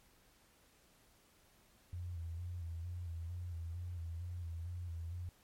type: tone with vibrato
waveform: sine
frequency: 85.7 Hz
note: F2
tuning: 32 cents flat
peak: -40 dBFS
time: 1.93-5.29 s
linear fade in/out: 0 ms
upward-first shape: square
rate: 2.2 Hz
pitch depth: 50 cents each way
effects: pink hiss -68 dBFS RMS until 5.43 s + MP3 64 kbps

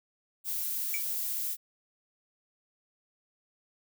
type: noise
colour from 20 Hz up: violet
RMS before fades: -33 dBFS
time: 0.44-1.57 s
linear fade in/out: 50 ms
type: tone with exponential decay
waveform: square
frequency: 2302 Hz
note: D7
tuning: 35 cents flat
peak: -29 dBFS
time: 0.94-1.06 s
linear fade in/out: 1 ms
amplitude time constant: 24 ms
effects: none

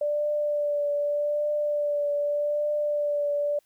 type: tone with vibrato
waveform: sine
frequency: 587 Hz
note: D5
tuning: 1 cent flat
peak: -23 dBFS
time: 0.01-3.59 s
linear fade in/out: 5 ms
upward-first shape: triangle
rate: 0.83 Hz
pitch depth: 24 cents each way
effects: white hiss -68 dBFS RMS until 3.65 s

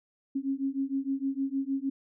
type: beating tone pair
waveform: sine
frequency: 268.7 / 275.2 Hz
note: C4 / C#4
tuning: +46 / -12 cents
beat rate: 6.5 Hz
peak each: -31 dBFS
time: 0.35-1.9 s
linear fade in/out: 10 ms
effects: none

